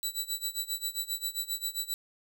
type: tone with tremolo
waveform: 15% pulse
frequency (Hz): 3951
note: B7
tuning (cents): 0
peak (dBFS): -22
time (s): 0.03-1.94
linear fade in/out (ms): 0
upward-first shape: sine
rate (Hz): 7.5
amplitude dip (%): 90
effects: none